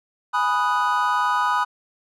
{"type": "chord", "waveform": "triangle", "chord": "G# minor seventh", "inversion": "none", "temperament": "equal", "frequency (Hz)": [830.6, 987.8, 1244.5, 1480], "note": ["G#5", "B5", "D#6", "F#6"], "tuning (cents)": [0, 0, 0, 0], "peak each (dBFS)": [-25, -20, -21, -25], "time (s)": [0.33, 1.65], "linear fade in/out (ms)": 20, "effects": []}